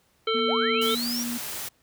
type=harmonic tone; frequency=445.8 Hz; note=A4; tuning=23 cents sharp; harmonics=1 / 3 / 5 / 7 / 9; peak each=-25 / -28 / -34 / -29 / -35 dBFS; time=0.27-0.95 s; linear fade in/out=5 ms
type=tone; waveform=sine; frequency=239.2 Hz; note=A#3; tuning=45 cents sharp; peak=-29 dBFS; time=0.34-1.38 s; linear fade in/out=10 ms
type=linear sweep; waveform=sine; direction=up; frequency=424.5 to 5910 Hz; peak=-29 dBFS; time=0.47-1.24 s; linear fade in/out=20 ms
type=noise; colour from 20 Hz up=white; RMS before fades=-34 dBFS; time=0.81-1.69 s; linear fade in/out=10 ms
effects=pink hiss -65 dBFS RMS until 1.82 s + high-pass 60 Hz 12 dB/octave